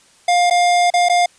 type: tone with dropouts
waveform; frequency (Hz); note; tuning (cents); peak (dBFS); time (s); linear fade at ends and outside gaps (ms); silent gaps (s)
square; 706; F5; +19; -12; 0.28-1.26; 5; 0.5-0.508 / 0.903-0.938 / 1.087-1.096
effects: white hiss -51 dBFS RMS until 1.38 s + resampled to 22050 Hz